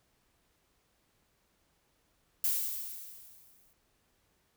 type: noise with exponential decay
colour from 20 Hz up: violet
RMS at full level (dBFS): -28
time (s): 2.44-3.73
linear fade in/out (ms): 2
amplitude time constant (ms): 280
effects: pink hiss -73 dBFS RMS until 4.56 s